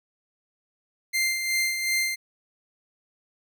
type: tone with tremolo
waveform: sawtooth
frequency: 2093 Hz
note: C7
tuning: in tune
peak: -18 dBFS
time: 1.13-2.16 s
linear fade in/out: 20 ms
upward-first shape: sine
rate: 2.7 Hz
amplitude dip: 50%
effects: none